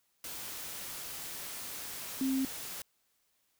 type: tone in noise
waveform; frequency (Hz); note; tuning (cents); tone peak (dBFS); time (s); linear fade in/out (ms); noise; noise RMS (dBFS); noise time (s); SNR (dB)
sine; 265.6; C4; +26; -28; 2.21-2.45; 2; white; -42; 0.24-2.82; +11
effects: white hiss -75 dBFS RMS until 3.59 s